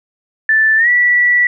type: tone with pitch glide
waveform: sine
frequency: 1760 to 1952.8 Hz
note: A6 to B6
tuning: 0 to -20 cents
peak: -8 dBFS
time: 0.49-1.47 s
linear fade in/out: 2 ms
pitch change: +180 cents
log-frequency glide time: 0.77-0.89 s
effects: none